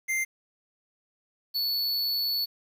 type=tone pair in turn; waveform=square; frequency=2093 / 4435 Hz; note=C7 / C#8; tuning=0 / 0 cents; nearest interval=octave + minor second; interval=1300 cents; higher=second; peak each=-26 / -26 dBFS; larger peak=neither; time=0.08-0.25 / 1.54-2.46 s; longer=second; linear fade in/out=20 ms; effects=9-bit

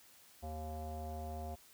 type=tone with low-pass filter; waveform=square; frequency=77.78 Hz; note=D#2; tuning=in tune; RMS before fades=-43 dBFS; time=0.42-1.56 s; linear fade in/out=20 ms; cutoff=700 Hz; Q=6.2; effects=white hiss -62 dBFS RMS until 1.73 s

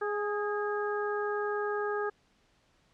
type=harmonic tone with a mistuned harmonic; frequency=415.3 Hz; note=G#4; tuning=in tune; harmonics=1 / 2 / 3 / 4; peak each=-31 / -38 / -37 / -38 dBFS; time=0.01-2.1 s; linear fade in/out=10 ms; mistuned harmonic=4; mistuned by=-28 cents; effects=pink hiss -68 dBFS RMS until 2.93 s + low-pass 6000 Hz 12 dB/octave

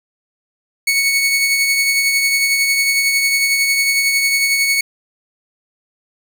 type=tone with tremolo; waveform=sawtooth; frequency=2217 Hz; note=C#7; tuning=in tune; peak=-8 dBFS; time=0.87-4.81 s; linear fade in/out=5 ms; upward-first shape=triangle; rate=11 Hz; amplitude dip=40%; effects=none

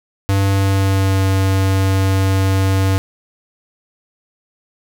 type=tone with pitch glide; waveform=square; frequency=98.1 to 96.08 Hz; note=G2 to G2; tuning=+2 to -34 cents; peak=-13 dBFS; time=0.29-2.98 s; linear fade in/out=0 ms; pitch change=-36 cents; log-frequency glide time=0.42-1.23 s; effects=none

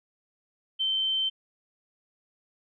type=tone; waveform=sine; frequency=3101 Hz; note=G7; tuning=19 cents flat; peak=-24 dBFS; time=0.79-1.3 s; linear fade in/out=20 ms; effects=none

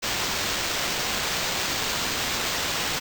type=noise with sample-and-hold; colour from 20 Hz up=white; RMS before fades=-27 dBFS; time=0.02-3 s; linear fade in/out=20 ms; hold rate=11025 Hz; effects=none

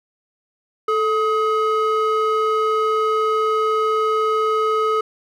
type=ring-modulated tone; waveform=triangle; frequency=851 Hz; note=G#5; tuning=42 cents sharp; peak=-11 dBFS; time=0.88-5.01 s; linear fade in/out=5 ms; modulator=413 Hz; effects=none

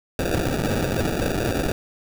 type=noise with sample-and-hold; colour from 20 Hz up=white; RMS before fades=-23 dBFS; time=0.19-1.72 s; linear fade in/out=2 ms; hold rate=1050 Hz; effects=none

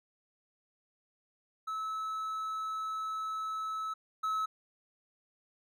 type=tone pair in turn; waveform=triangle; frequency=1300 / 1293.3 Hz; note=E6 / E6; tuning=-24 / -33 cents; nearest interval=unison; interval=9 cents; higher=first; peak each=-32 / -28 dBFS; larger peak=second; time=1.67-3.94 / 4.23-4.46 s; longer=first; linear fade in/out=10 ms; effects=none

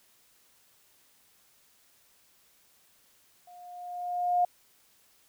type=tone with level ramp; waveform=sine; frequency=712 Hz; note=F5; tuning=33 cents sharp; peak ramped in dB=-49 to -20 dBFS; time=3.47-4.45 s; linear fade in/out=5 ms; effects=white hiss -64 dBFS RMS until 5.28 s

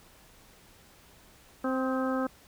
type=harmonic tone with a mistuned harmonic; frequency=261.6 Hz; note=C4; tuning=in tune; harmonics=1 / 2 / 3 / 4 / 5 / 6; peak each=-29 / -32 / -39 / -40 / -36 / -41 dBFS; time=1.64-2.27 s; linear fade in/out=5 ms; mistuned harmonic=5; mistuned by=-36 cents; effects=pink hiss -57 dBFS RMS until 2.47 s

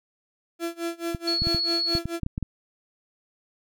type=tone with tremolo; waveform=35% pulse; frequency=337.2 Hz; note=E4; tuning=39 cents sharp; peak=-24 dBFS; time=0.59-2.2 s; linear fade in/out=50 ms; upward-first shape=sine; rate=4.6 Hz; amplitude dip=95%
type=clicks; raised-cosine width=5 ms; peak=-16 dBFS; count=10; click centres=1.148 / 1.42 / 1.47 / 1.547 / 1.952 / 2.056 / 2.233 / 2.264 / 2.379 / 2.427 s
type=tone; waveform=sine; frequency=4367 Hz; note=C#8; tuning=27 cents flat; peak=-23 dBFS; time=1.27-1.99 s; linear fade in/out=10 ms
effects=none

